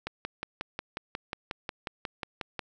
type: click train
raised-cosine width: 0.3 ms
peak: -17 dBFS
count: 15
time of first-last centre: 0.07-2.593 s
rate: 5.55 Hz
effects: none